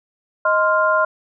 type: tone cluster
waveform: sine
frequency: 626 / 1044 / 1399 Hz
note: D#5 / C6 / F6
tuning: +10 / -4 / +3 cents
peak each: -18 dBFS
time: 0.45-1.05 s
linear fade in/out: 5 ms
effects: none